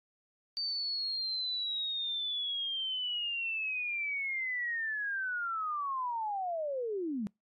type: linear sweep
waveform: sine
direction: down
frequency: 4611 to 191.9 Hz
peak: -32 dBFS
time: 0.57-7.27 s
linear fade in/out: 0 ms
effects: noise-tail reverb RT60 0.2 s tail -26 dB re dry + AAC 32 kbps